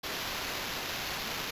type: noise with sample-and-hold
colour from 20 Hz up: white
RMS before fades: -36 dBFS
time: 0.03-1.51 s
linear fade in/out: 10 ms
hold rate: 8820 Hz
effects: resampled to 32000 Hz